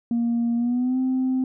sine tone with pitch glide, 234.8 to 259 Hz, A#3 to C4, +13 to -17 cents, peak -18 dBFS, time 0.11-1.44 s, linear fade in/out 2 ms, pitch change +170 cents, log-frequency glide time 0.56-0.98 s, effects tanh soft clip ceiling -17 dBFS

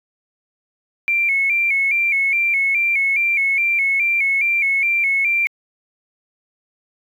triangle tone with vibrato, 2275 Hz, C#7, 44 cents sharp, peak -11 dBFS, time 1.08-5.47 s, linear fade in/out 0 ms, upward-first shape square, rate 2.4 Hz, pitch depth 65 cents each way, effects tanh soft clip ceiling -13 dBFS

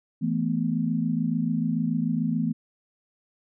sine chord, E suspended fourth, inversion none, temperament equal, 164.81 / 220 / 246.9 Hz, E3 / A3 / B3, 0 / 0 / 0 cents, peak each -27 dBFS, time 0.21-2.53 s, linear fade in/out 20 ms, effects none

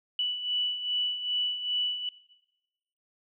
sine beating tone pair, 2960 / 2962.5 Hz, F#7 / F#7, 0 / +1 cents, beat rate 2.5 Hz, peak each -35 / -28 dBFS, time 0.19-2.09 s, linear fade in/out 2 ms, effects noise-tail reverb RT60 1.0 s tail -18 dB re dry

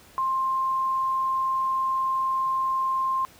sine tone, 1055 Hz, C6, 14 cents sharp, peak -22 dBFS, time 0.18-3.25 s, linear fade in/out 0 ms, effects pink hiss -52 dBFS RMS until 3.39 s + high-pass 60 Hz 12 dB/octave

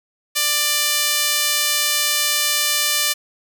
sawtooth tone with high-pass filter, 592 Hz, D5, 14 cents sharp, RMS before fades -19 dBFS, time 0.35-3.14 s, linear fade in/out 20 ms, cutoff 2900 Hz, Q 0.64, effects none

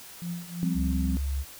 sine tone with tremolo, 173.3 Hz, F3, 13 cents flat, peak -29 dBFS, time 0.22-0.93 s, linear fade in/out 0 ms, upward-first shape triangle, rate 3 Hz, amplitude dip 90%
sine chord, F suspended second, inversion none, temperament equal, 174.61 / 196 / 261.6 Hz, F3 / G3 / C4, 0 / 0 / 0 cents, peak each -31 dBFS, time 0.63-1.17 s, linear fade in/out 0 ms
sine tone, 69 Hz, C#2, 7 cents flat, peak -26 dBFS, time 0.74-1.45 s, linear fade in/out 50 ms
effects white hiss -46 dBFS RMS until 1.59 s

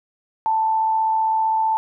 sine tone with amplitude modulation, 883 Hz, A5, 6 cents sharp, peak -15 dBFS, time 0.46-1.77 s, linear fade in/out 0 ms, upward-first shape sine, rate 95.5 Hz, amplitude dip 30%, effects none

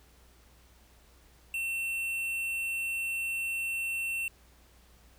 sine tone with tanh clipping, 2700 Hz, E7, 41 cents sharp, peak -32 dBFS, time 1.54-4.28 s, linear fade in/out 2 ms, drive 12 dB, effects added 60 Hz sine -59 dBFS peak until 5.18 s + pink hiss -62 dBFS RMS until 5.18 s

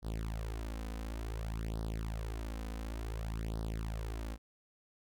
sawtooth tone with flanger, 55 Hz, A1, in tune, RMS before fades -39 dBFS, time 0.02-4.38 s, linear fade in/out 50 ms, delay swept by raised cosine 0.2 to 4 ms, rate 0.56 Hz, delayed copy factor +0.85, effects none

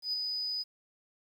sine tone with ADSR envelope, 4978 Hz, D#8, in tune, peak -27 dBFS, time 0.02-0.64 s, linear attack 110 ms, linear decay 14 ms, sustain -4 dB, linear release 27 ms, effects tanh soft clip ceiling -26 dBFS + 10-bit

